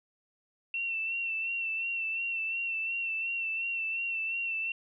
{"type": "tone with vibrato", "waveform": "sine", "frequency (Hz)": 2700, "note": "E7", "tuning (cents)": 41, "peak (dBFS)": -30, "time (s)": [0.74, 4.72], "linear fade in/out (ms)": 2, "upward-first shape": "sine", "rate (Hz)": 2.8, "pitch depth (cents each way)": 36, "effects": []}